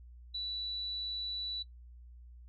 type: tone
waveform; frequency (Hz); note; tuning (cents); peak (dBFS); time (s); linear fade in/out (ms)
sine; 3951; B7; 0; -35; 0.34-1.63; 10
effects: noise-tail reverb RT60 0.1 s tail -19 dB re dry + added 60 Hz sine -50 dBFS peak until 2.48 s